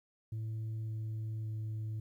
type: tone with pitch steps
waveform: sine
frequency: 110.5 / 109.74 / 108.98 Hz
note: A2 / A2 / A2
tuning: +8 / -4 / -16 cents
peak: -33 dBFS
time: 0.32-2 s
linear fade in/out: 5 ms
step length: 560 ms
effects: tanh soft clip ceiling -35 dBFS + 12-bit